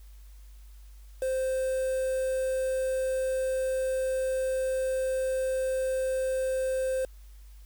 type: tone with quantisation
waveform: triangle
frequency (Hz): 522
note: C5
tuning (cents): -4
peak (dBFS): -24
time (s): 1.22-7.05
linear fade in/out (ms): 2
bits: 7
effects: added 50 Hz sine -46 dBFS peak until 7.65 s + white hiss -63 dBFS RMS until 7.65 s